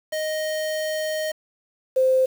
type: tone pair in turn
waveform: square / sine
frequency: 622.3 / 519.8 Hz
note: D#5 / C5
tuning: 0 / -11 cents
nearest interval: minor third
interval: 311 cents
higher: first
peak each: -24 / -15 dBFS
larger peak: second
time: 0.12-1.32 / 1.96-2.26 s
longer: first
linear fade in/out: 10 ms
effects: 7-bit